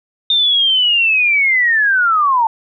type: linear sweep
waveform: sine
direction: down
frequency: 3644 to 875 Hz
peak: -10 dBFS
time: 0.3-2.47 s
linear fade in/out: 2 ms
effects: none